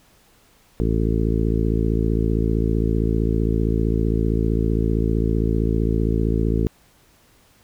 harmonic tone, 55.4 Hz, A1, 13 cents sharp, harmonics 1 / 2 / 3 / 4 / 5 / 6 / 7 / 8, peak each -21 / -24 / -26 / -27 / -28 / -29 / -29 / -30 dBFS, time 0.8-6.67 s, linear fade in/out 0 ms, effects pink hiss -56 dBFS RMS until 7.63 s

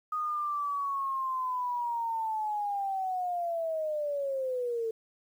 sine linear sweep, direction down, 1243 to 444.6 Hz, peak -29 dBFS, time 0.12-4.91 s, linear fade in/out 5 ms, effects 10-bit

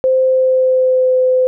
sine tone with pitch glide, 520 to 511.4 Hz, C5 to C5, -11 to -40 cents, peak -9 dBFS, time 0.04-1.47 s, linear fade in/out 0 ms, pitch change -29 cents, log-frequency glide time 0.24-1.15 s, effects none

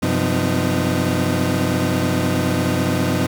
30% pulse tone cluster, 95.5 / 130.7 / 176.6 / 252 / 307.1 Hz, G2 / C3 / F3 / B3 / D#4, -45 / -1 / +20 / +35 / -23 cents, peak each -21 dBFS, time 0.02-3.27 s, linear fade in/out 10 ms, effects none

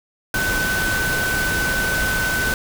sine tone in noise, 1514 Hz, F#6, 39 cents sharp, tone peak -20 dBFS, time 0.34-2.54 s, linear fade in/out 2 ms, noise pink, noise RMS -24 dBFS, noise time 0.34-2.54 s, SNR +1 dB, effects none

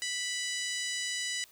harmonic tone, 987.8 Hz, B5, in tune, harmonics 2 / 3 / 4 / 5 / 6 / 7 / 8 / 9, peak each -37 / -39 / -40 / -41 / -42 / -42 / -43 / -44 dBFS, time 0.02-1.44 s, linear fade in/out 0 ms, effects white hiss -59 dBFS RMS until 1.51 s

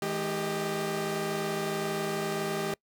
sawtooth tone cluster, 161.1 / 212.9 / 393.9 / 617 Hz, E3 / G#3 / G4 / D#5, -39 / +43 / +8 / -15 cents, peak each -33 / -33 / -28 / -34 dBFS, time 0.02-2.74 s, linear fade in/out 2 ms, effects noise-tail reverb RT60 0.1 s tail -25 dB re dry

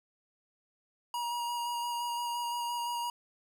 square tone with vibrato, 953 Hz, A#5, 38 cents sharp, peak -33 dBFS, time 1.14-3.1 s, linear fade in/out 2 ms, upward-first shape square, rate 5.8 Hz, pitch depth 11 cents each way, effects none

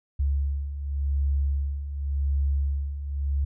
sine beating tone pair, 69.3 / 70.19 Hz, C#2 / C#2, 0 / +22 cents, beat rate 0.89 Hz, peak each -30 / -24 dBFS, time 0.19-3.45 s, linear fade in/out 10 ms, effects none

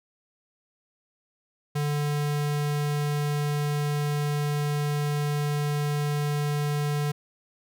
square tone, 146.83 Hz, D3, in tune, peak -25 dBFS, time 1.75-7.12 s, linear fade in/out 10 ms, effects none

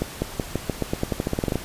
accelerating click train, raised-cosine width 2 ms, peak -9 dBFS, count 17, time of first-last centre 0.02-1.556 s, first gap 200 ms, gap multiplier 0.89, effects pink hiss -37 dBFS RMS until 1.64 s + resampled to 32000 Hz

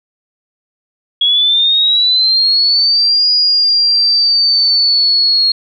sine linear two-way sweep, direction up then down, 3322 to 4899 to 4282 Hz, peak -8 dBFS, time 1.21-5.52 s, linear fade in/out 5 ms, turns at 3.31 s, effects none

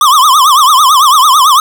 square tone with vibrato, 1128 Hz, C#6, 30 cents sharp, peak -4 dBFS, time 0.01-1.6 s, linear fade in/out 2 ms, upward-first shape triangle, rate 9 Hz, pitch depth 230 cents each way, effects none

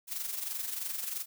blue noise with amplitude modulation, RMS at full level -34 dBFS, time 0.07-1.26 s, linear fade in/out 50 ms, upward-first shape sine, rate 23 Hz, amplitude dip 60%, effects none

